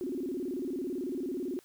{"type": "tone with vibrato", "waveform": "sine", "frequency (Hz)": 311.1, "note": "D#4", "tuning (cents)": 0, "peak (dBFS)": -32, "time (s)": [0.01, 1.59], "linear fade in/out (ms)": 0, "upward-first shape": "square", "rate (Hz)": 18, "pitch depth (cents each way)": 270, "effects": ["white hiss -62 dBFS RMS until 1.64 s"]}